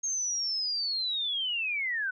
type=linear sweep; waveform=sine; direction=down; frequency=6480 to 1471 Hz; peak=-28 dBFS; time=0.03-2.11 s; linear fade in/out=10 ms; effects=none